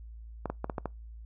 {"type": "clicks", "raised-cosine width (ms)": 1, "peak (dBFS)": -18, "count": 6, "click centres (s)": [0.457, 0.5, 0.644, 0.698, 0.782, 0.857], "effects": ["noise-tail reverb RT60 0.2 s tail -25 dB re dry", "added 56 Hz sine -43 dBFS peak until 1.25 s"]}